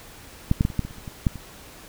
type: clicks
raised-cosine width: 5 ms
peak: -6 / -6 / -8 / -22 / -9 / -20 / -28 / -30 / -22 / -6 / -23 dBFS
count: 11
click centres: 0.514 / 0.609 / 0.651 / 0.702 / 0.793 / 0.85 / 0.909 / 0.983 / 1.078 / 1.268 / 1.357 s
effects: pink hiss -45 dBFS RMS until 1.88 s